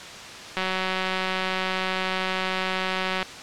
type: click train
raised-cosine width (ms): 0.3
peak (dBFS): -10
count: 498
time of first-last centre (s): 0.57-3.228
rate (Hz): 187
effects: white hiss -38 dBFS RMS until 3.42 s + low-pass 5000 Hz 12 dB/octave